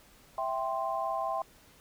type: chord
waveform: sine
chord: C major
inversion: first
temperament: equal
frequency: 659.3 / 784 / 1046.5 Hz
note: E5 / G5 / C6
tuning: 0 / 0 / 0 cents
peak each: -34 dBFS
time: 0.38-1.42 s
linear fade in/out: 2 ms
effects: pink hiss -59 dBFS RMS until 1.8 s